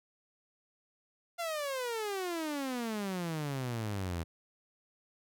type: exponential sweep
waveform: sawtooth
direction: down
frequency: 698.5 to 80.9 Hz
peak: -30 dBFS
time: 1.38-4.24 s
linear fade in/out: 20 ms
effects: none